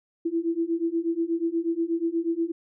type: beating tone pair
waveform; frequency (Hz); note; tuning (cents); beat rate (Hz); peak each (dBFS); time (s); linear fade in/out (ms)
sine; 328.9 / 337.2; E4 / E4; -4 / +39; 8.3; -27 / -26; 0.25-2.52; 10
effects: none